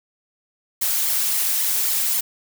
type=noise with flanger; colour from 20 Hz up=blue; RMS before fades=-21 dBFS; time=0.81-2.21 s; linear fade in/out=10 ms; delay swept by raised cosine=0.93 to 3.73 ms; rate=3.7 Hz; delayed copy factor=+0.65; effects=none